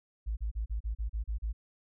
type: tone bursts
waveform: sine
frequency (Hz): 54.3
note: A1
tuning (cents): -22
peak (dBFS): -30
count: 9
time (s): 0.26-1.53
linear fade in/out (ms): 20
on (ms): 110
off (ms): 35
effects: none